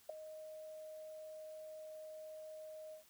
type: tone with ADSR envelope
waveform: sine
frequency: 623 Hz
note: D#5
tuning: 2 cents sharp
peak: -35 dBFS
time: 0.09-3.04 s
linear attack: 7 ms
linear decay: 4 ms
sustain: -13 dB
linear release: 110 ms
effects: white hiss -67 dBFS RMS until 3.09 s